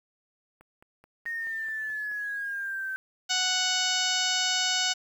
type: click train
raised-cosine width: 0.5 ms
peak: -38 dBFS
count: 8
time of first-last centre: 0.61-2.115 s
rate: 4.65 Hz
type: exponential sweep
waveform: sine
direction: down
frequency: 1858 to 1541 Hz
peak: -30 dBFS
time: 1.26-2.96 s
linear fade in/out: 0 ms
type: harmonic tone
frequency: 740 Hz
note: F#5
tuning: in tune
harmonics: 1 / 2 / 3 / 4 / 5 / 6 / 7 / 8 / 9 / 10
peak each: -35 / -32 / -36 / -30 / -33 / -33 / -33 / -34 / -38 / -36 dBFS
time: 3.29-4.94 s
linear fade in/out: 20 ms
effects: 9-bit